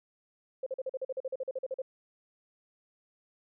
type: tone bursts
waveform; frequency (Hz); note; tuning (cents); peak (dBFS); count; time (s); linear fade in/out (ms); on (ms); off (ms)
sine; 524; C5; +2; -31; 16; 0.63-1.819; 5; 34; 43
effects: none